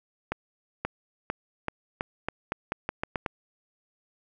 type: accelerating click train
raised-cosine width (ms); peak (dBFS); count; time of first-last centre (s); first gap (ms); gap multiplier
0.5; -13; 12; 0.32-3.262; 530; 0.85
effects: none